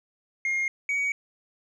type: tone pair in turn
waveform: sine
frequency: 2132 / 2254 Hz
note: C7 / C#7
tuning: +32 / +28 cents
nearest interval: minor second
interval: 96 cents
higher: second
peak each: -21 dBFS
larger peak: neither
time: 0.45-0.68 / 0.89-1.12 s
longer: neither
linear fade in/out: 2 ms
effects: tanh soft clip ceiling -23 dBFS